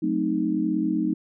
sine chord, F# diminished seventh, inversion none, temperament equal with one note detuned, 184.04 / 220 / 261.6 / 311.1 Hz, F#3 / A3 / C4 / Eb4, -9 / 0 / 0 / 0 cents, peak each -29 / -28 / -29 / -24 dBFS, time 0.02-1.14 s, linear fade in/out 10 ms, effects none

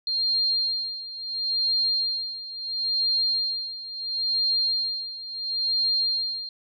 sine tone with tremolo, 4202 Hz, C8, 7 cents sharp, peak -20 dBFS, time 0.07-6.49 s, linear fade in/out 2 ms, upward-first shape sine, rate 0.73 Hz, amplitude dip 80%, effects none

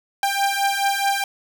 sawtooth beating tone pair, 791 / 795.7 Hz, G5 / G5, +15 / +26 cents, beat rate 4.7 Hz, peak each -18 dBFS, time 0.23-1.24 s, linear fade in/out 2 ms, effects none

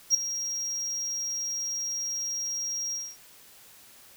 triangle tone with ADSR envelope, 5630 Hz, F8, 13 cents sharp, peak -14 dBFS, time 0.1-3.17 s, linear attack 46 ms, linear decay 4 ms, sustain -14 dB, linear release 240 ms, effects white hiss -53 dBFS RMS until 4.16 s

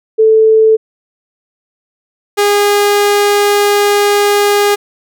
sine / sawtooth tone pair in turn, 440 / 409.2 Hz, A4 / G#4, 0 / -26 cents, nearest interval minor second, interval 126 cents, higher first, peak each -4 dBFS, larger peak neither, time 0.18-0.77 / 2.37-4.76 s, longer second, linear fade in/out 20 ms, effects none

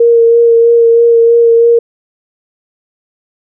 sine tone with vibrato, 465.1 Hz, A#4, 4 cents flat, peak -3 dBFS, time 0-1.79 s, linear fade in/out 5 ms, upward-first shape sine, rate 3.1 Hz, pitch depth 16 cents each way, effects none

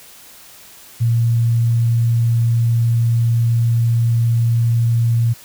sine tone, 116.54 Hz, A#2, in tune, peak -12 dBFS, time 1-5.34 s, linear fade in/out 20 ms, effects white hiss -42 dBFS RMS until 5.44 s

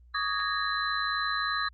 sine tone cluster, 1137 / 1240 / 1663 / 1835 / 4031 Hz, C#6 / D#6 / G#6 / A#6 / B7, +44 / -6 / +2 / -28 / +35 cents, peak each -34 / -32 / -32 / -37 / -34 dBFS, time 0.14-1.69 s, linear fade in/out 10 ms, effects added 60 Hz sine -52 dBFS peak until 1.73 s + Opus 32 kbps

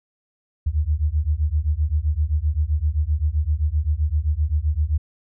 sine beating tone pair, 72.2 / 79.9 Hz, D2 / D#2, -29 / +47 cents, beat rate 7.7 Hz, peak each -21 dBFS, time 0.66-4.98 s, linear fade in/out 10 ms, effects none

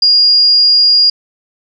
sine tone, 4843 Hz, D#8, 48 cents flat, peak -5 dBFS, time 0.02-1.1 s, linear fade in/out 5 ms, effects none

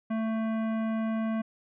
sine tone with hard clipping, 222.2 Hz, A3, 17 cents sharp, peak -29 dBFS, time 0.1-1.42 s, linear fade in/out 10 ms, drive 15 dB, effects resampled to 8000 Hz

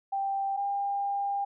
sine tone pair in turn, 786 / 800.7 Hz, G5 / G5, +4 / +37 cents, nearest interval unison, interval 33 cents, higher second, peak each -27 dBFS, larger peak neither, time 0.12-0.57 / 0.57-1.45 s, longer second, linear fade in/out 10 ms, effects none

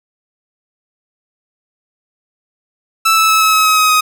sawtooth tone with pitch steps, 1318.5 / 1309.4 / 1300.3 / 1291.4 / 1282.4 / 1273.6 / 1264.8 / 1256.1 Hz, E6 / E6 / E6 / E6 / E6 / D#6 / D#6 / D#6, 0 / -12 / -24 / -36 / -48 / +40 / +28 / +16 cents, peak -5 dBFS, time 3.05-4.01 s, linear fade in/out 10 ms, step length 120 ms, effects none

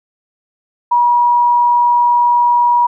sine tone, 962 Hz, B5, 46 cents flat, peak -8 dBFS, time 0.91-2.87 s, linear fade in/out 10 ms, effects none

